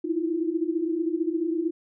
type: tone cluster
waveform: sine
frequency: 317.7 / 331.3 / 346.6 Hz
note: D#4 / E4 / F4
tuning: +36 / +9 / -13 cents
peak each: -27 / -30 / -28 dBFS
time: 0.04-1.71 s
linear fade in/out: 10 ms
effects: none